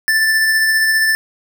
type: tone with tremolo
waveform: square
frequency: 1764 Hz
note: A6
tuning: 4 cents sharp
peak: -11 dBFS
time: 0.08-1.15 s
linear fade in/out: 0 ms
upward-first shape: triangle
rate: 15 Hz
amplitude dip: 30%
effects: none